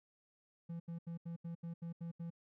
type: tone bursts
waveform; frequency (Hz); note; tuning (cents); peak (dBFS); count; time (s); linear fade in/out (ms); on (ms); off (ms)
triangle; 168.3; E3; +36; -39; 9; 0.69-2.304; 10; 110; 78
effects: none